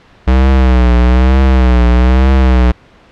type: tone with vibrato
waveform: square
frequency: 63.1 Hz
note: B1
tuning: 38 cents sharp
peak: -6 dBFS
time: 0.27-2.72 s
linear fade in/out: 10 ms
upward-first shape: triangle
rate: 1.1 Hz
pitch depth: 94 cents each way
effects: pink hiss -43 dBFS RMS until 3.11 s + low-pass 3000 Hz 12 dB/octave